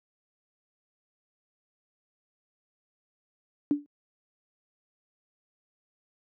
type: tone with exponential decay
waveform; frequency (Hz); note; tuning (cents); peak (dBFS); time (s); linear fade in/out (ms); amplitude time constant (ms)
sine; 290.3; D4; -20; -17; 3.71-3.86; 0; 32
effects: high-pass 150 Hz 12 dB/octave